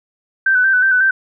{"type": "tone with vibrato", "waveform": "sine", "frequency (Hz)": 1529, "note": "G6", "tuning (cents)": -44, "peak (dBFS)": -10, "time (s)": [0.46, 1.11], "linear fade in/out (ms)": 5, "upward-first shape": "square", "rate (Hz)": 5.5, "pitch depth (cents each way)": 37, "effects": []}